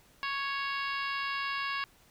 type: harmonic tone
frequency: 554.4 Hz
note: C#5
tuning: in tune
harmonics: 2 / 3 / 4 / 5 / 6 / 7 / 8 / 9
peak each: -35 / -37 / -40 / -39 / -46 / -47 / -46 / -47 dBFS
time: 0.23-1.84 s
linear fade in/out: 0 ms
effects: pink hiss -62 dBFS RMS until 2.1 s